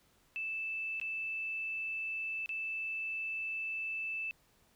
sine tone with dropouts, 2637 Hz, E7, in tune, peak -35 dBFS, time 0.36-4.31 s, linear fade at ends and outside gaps 0 ms, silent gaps 0.999-1.014 / 2.46-2.492 s, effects pink hiss -69 dBFS RMS until 4.75 s

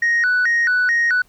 sine tone with vibrato, 1667 Hz, G#6, 6 cents sharp, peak -12 dBFS, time 0.02-1.22 s, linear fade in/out 5 ms, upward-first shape square, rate 2.3 Hz, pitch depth 200 cents each way, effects tanh soft clip ceiling -12 dBFS + pink hiss -57 dBFS RMS until 1.28 s

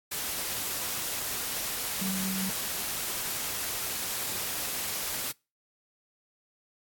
sine tone in noise, 190 Hz, F#3, 46 cents sharp, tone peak -31 dBFS, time 2.01-2.5 s, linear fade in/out 10 ms, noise white, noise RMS -33 dBFS, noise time 0.11-5.32 s, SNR -1 dB, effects noise-tail reverb RT60 0.3 s tail -26 dB re dry + AAC 64 kbps

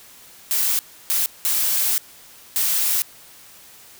blue noise bursts at uneven times, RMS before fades -20 dBFS, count 4, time 0.51-0.79 / 1.1-1.26 / 1.45-1.98 / 2.56-3.02 s, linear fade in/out 0 ms, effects white hiss -46 dBFS RMS until 3.99 s

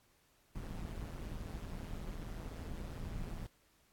brown noise with amplitude modulation, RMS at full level -40 dBFS, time 0.55-3.47 s, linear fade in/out 5 ms, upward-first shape sine, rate 164 Hz, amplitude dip 75%, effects pink hiss -71 dBFS RMS until 3.92 s + AAC 64 kbps

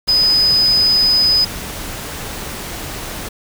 sine tone in noise, 5010 Hz, D#8, 11 cents sharp, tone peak -10 dBFS, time 0.08-1.45 s, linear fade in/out 10 ms, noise pink, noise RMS -27 dBFS, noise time 0.07-3.29 s, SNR +14 dB, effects none

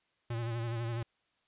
square tone with vibrato, 116.54 Hz, A#2, in tune, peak -34 dBFS, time 0.3-1.03 s, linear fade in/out 5 ms, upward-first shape sine, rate 12 Hz, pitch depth 48 cents each way, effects white hiss -75 dBFS RMS until 1.47 s + resampled to 8000 Hz

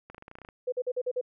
clicks, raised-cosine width 0.5 ms, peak -30 dBFS, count 11, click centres 0.1 / 0.146 / 0.181 / 0.224 / 0.281 / 0.314 / 0.354 / 0.386 / 0.417 / 0.449 / 0.488 s
sine tone bursts, 500 Hz, B4, 21 cents sharp, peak -26 dBFS, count 6, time 0.67-1.213 s, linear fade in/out 10 ms, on 53 ms, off 45 ms
effects none

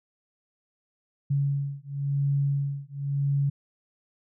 sine beating tone pair, 140 / 140.95 Hz, C#3 / C#3, +18 / +29 cents, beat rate 0.95 Hz, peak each -27 dBFS, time 1.3-3.5 s, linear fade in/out 10 ms, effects none

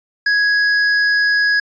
sine tone with hard clipping, 1665 Hz, G#6, 4 cents sharp, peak -14 dBFS, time 0.26-1.6 s, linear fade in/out 5 ms, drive 13 dB, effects resampled to 16000 Hz

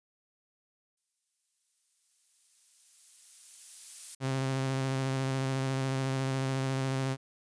violet noise with exponential growth, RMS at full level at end -37 dBFS, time 0.97-4.15 s, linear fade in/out 5 ms, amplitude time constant 690 ms
sawtooth tone with vibrato, 133.2 Hz, C3, 31 cents sharp, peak -25 dBFS, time 4.2-7.17 s, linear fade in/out 50 ms, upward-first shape square, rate 14 Hz, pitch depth 17 cents each way
effects resampled to 22050 Hz

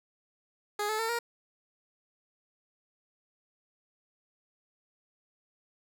15% pulse tone with pitch steps, 415.3 / 432.9 / 451.3 / 470.5 Hz, G#4 / A4 / A4 / A#4, 0 / -28 / +44 / +16 cents, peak -23 dBFS, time 0.79-1.19 s, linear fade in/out 5 ms, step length 100 ms, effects none

